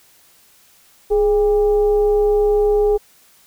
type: tone with frequency modulation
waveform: sine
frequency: 418 Hz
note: G#4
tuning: 11 cents sharp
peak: -12 dBFS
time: 1.1-2.98 s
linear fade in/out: 20 ms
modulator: 384 Hz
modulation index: 0.41
effects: white hiss -52 dBFS RMS until 3.46 s